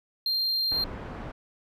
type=tone; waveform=triangle; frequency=4186 Hz; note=C8; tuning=in tune; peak=-23 dBFS; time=0.26-0.84 s; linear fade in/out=2 ms
type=low-pass noise; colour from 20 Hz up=pink; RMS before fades=-38 dBFS; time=0.71-1.32 s; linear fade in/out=10 ms; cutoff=1500 Hz; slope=12 dB/octave
effects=none